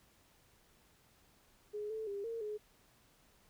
sine tone with pitch steps, 418.7 / 439.2 / 401.5 / 458.2 / 422.2 Hz, G#4 / A4 / G4 / A#4 / G#4, +14 / -3 / +41 / -30 / +29 cents, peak -38 dBFS, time 1.73-2.58 s, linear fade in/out 20 ms, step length 170 ms, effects pink hiss -68 dBFS RMS until 3.49 s

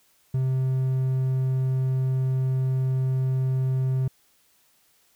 triangle tone, 130.8 Hz, C3, in tune, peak -19 dBFS, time 0.34-4.08 s, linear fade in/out 5 ms, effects white hiss -63 dBFS RMS until 5.15 s

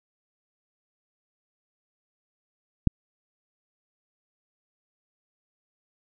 click, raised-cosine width 5 ms, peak -5 dBFS, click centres 2.873 s, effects none

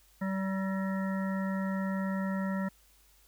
harmonic tone with a mistuned harmonic, 192.2 Hz, G3, 34 cents flat, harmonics 1 / 3 / 5 / 7 / 9 / 10, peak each -30 / -40 / -43 / -44 / -49 / -44 dBFS, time 0.21-2.69 s, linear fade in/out 10 ms, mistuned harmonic 10, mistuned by -45 cents, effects added 50 Hz sine -64 dBFS peak until 3.27 s + white hiss -64 dBFS RMS until 3.27 s

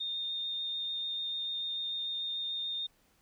sine tone with vibrato, 3652 Hz, A#7, 36 cents flat, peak -33 dBFS, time 0-2.87 s, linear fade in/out 10 ms, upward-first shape triangle, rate 6.8 Hz, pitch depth 11 cents each way, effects pink hiss -69 dBFS RMS until 3.21 s

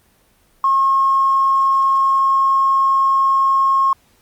triangle tone with tanh clipping, 1081 Hz, C#6, 44 cents flat, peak -11 dBFS, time 0.64-3.93 s, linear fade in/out 2 ms, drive 2 dB, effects pink hiss -56 dBFS RMS until 4.21 s + Opus 24 kbps

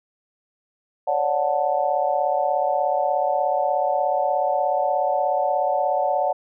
sine chord, D major seventh, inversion third, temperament just, 550.6 / 587.3 / 734.2 / 881 Hz, C#5 / D5 / F#5 / A5, -12 / 0 / -14 / +2 cents, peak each -26 / -24 / -22 / -26 dBFS, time 1.07-6.33 s, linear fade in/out 10 ms, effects none

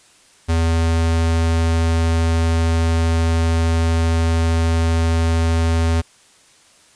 square tone, 82.41 Hz, E2, in tune, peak -15 dBFS, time 0.48-6.02 s, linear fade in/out 20 ms, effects white hiss -51 dBFS RMS until 6.95 s + resampled to 22050 Hz

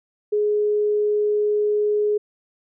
sine tone, 418.6 Hz, G#4, 14 cents sharp, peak -17 dBFS, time 0.32-2.18 s, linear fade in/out 10 ms, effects none

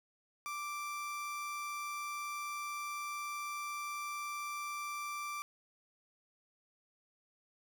30% pulse tone, 1174.7 Hz, D6, in tune, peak -36 dBFS, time 0.46-5.42 s, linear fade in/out 0 ms, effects none

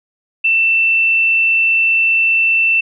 sine tone, 2675 Hz, E7, 25 cents sharp, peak -10 dBFS, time 0.44-2.81 s, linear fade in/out 10 ms, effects none

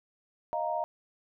sine chord, Eb suspended second, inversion none, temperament equal, 622.3 / 698.5 / 932.3 Hz, Eb5 / F5 / Bb5, 0 / 0 / 0 cents, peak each -33 dBFS, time 0.53-0.84 s, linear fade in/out 0 ms, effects none

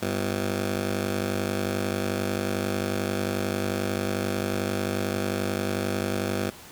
15% pulse ring-modulated tone, 146.83 Hz, D3, in tune, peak -16 dBFS, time 0.02-6.5 s, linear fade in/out 5 ms, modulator 47.8 Hz, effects pink hiss -45 dBFS RMS until 6.71 s + high-pass 80 Hz 12 dB/octave

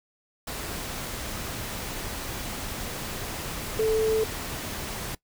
sine tone in noise, 439.5 Hz, A4, 2 cents flat, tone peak -20 dBFS, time 3.79-4.24 s, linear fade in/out 5 ms, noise pink, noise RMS -34 dBFS, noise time 0.47-5.15 s, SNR +11 dB, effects noise-tail reverb RT60 0.1 s tail -20 dB re dry

